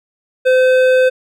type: tone with hard clipping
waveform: sine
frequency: 513 Hz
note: C5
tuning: 34 cents flat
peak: -10 dBFS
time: 0.45-1.1 s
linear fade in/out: 20 ms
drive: 11 dB
effects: none